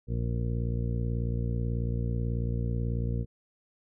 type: harmonic tone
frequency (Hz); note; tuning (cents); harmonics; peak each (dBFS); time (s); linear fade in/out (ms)
58.27; A#1; 0; 1 / 2 / 3 / 4 / 5 / 6 / 8 / 9; -31 / -30 / -37 / -39 / -48 / -46 / -42 / -53; 0.07-3.26; 50
effects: none